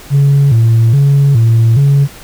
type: tone with vibrato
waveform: sine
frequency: 126.6 Hz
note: B2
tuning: 43 cents sharp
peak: -3 dBFS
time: 0.1-2.08 s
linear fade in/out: 50 ms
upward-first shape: square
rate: 1.2 Hz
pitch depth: 180 cents each way
effects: tanh soft clip ceiling -3 dBFS + pink hiss -34 dBFS RMS until 2.23 s